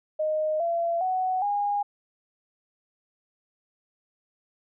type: tone with pitch steps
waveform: sine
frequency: 619 / 678.9 / 744.7 / 816.8 Hz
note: D#5 / F5 / F#5 / G#5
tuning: -9 / -49 / +11 / -29 cents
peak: -23 dBFS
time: 0.19-1.83 s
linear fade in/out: 10 ms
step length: 410 ms
effects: none